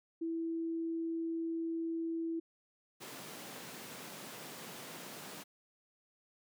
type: tone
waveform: sine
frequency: 329.5 Hz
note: E4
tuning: 1 cent flat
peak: -34 dBFS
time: 0.21-2.4 s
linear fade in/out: 10 ms
type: high-pass noise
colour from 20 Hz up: pink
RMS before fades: -48 dBFS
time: 3-5.44 s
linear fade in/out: 20 ms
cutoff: 160 Hz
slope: 24 dB/octave
effects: none